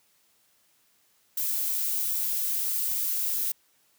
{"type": "noise", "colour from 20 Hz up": "violet", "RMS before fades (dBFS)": -28, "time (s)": [1.37, 3.52], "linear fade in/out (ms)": 5, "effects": ["white hiss -66 dBFS RMS until 3.98 s", "high-pass 80 Hz 12 dB/octave"]}